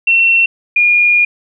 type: tone pair in turn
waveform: sine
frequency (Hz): 2712 / 2428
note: E7 / D#7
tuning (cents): +49 / -43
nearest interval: major second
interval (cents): 192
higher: first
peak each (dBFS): -7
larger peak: neither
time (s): 0.07-0.46 / 0.76-1.25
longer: second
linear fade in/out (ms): 5
effects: none